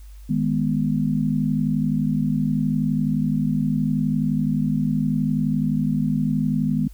sine chord, G# minor, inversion second, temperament equal, 155.56 / 207.7 / 246.9 Hz, D#3 / G#3 / B3, 0 / 0 / 0 cents, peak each -23 dBFS, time 0.29-6.88 s, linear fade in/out 10 ms, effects added 50 Hz sine -38 dBFS peak until 6.93 s + white hiss -57 dBFS RMS until 6.93 s

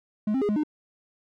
triangle tone with pitch steps, 211.6 / 266 / 412.1 / 209.6 / 303.2 Hz, G#3 / C4 / G#4 / G#3 / D#4, +33 / +29 / -13 / +16 / -45 cents, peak -20 dBFS, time 0.27-0.635 s, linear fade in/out 5 ms, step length 73 ms, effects none

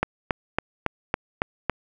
click train, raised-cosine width 0.5 ms, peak -6 dBFS, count 7, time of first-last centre 0.03-1.697 s, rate 3.6 Hz, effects none

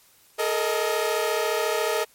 sawtooth tone cluster, 427.7 / 461.9 / 625 Hz, A4 / A#4 / D#5, -49 / -16 / +8 cents, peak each -23 dBFS, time 0.38-2.05 s, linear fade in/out 20 ms, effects white hiss -57 dBFS RMS until 2.14 s + MP3 64 kbps

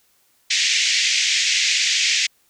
pink band-pass noise, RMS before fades -19 dBFS, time 0.5-2.27 s, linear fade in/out 10 ms, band 2000 to 7000 Hz, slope 48 dB/octave, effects white hiss -61 dBFS RMS until 2.49 s

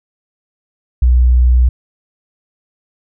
sine tone, 61.7 Hz, B1, 1 cent flat, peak -6 dBFS, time 1.02-1.69 s, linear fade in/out 5 ms, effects none

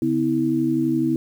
sine tone cluster, 140.8 / 251.4 / 323.4 Hz, C#3 / B3 / E4, +27 / +31 / -33 cents, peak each -28 / -22 / -20 dBFS, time 0.02-1.16 s, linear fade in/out 2 ms, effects 8-bit

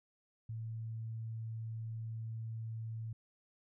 sine tone, 112.4 Hz, A2, 37 cents sharp, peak -39 dBFS, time 0.49-3.13 s, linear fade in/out 5 ms, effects none

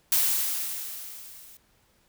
blue noise with level ramp, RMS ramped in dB -21 to -50 dBFS, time 0.12-1.57 s, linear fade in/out 2 ms, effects pink hiss -65 dBFS RMS until 2.08 s

